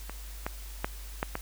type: clicks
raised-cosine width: 0.5 ms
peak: -23 / -16 / -13 / -13 / -16 dBFS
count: 5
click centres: 0.096 / 0.465 / 0.845 / 1.229 / 1.354 s
effects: added 50 Hz sine -40 dBFS peak until 1.41 s + white hiss -49 dBFS RMS until 1.41 s